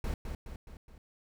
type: noise with echo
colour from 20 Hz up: brown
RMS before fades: -33 dBFS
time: 0.04-0.14 s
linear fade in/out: 2 ms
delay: 210 ms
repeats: 4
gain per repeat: -5 dB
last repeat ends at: 0.98 s
effects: none